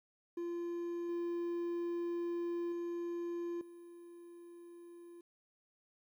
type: tone with level steps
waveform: triangle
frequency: 344.3 Hz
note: F4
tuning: 25 cents flat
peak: -35 / -33 / -35 / -49 dBFS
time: 0.37-5.21 s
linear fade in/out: 5 ms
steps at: 1.09 / 2.72 / 3.61 s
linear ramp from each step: 2 ms
effects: 12-bit